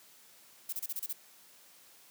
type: noise bursts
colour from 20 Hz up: violet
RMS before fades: -36 dBFS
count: 7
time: 0.69-1.129 s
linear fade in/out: 5 ms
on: 37 ms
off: 30 ms
effects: white hiss -59 dBFS RMS until 2.1 s + high-pass 150 Hz 12 dB/octave